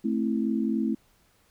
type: chord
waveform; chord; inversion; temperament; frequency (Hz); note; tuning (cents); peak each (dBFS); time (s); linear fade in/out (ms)
sine; A minor; none; equal with one note detuned; 220 / 264.1 / 329.6; A3 / C4 / E4; 0 / +16 / 0; -26 / -29 / -30; 0.04-0.95; 10
effects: pink hiss -64 dBFS RMS until 1.5 s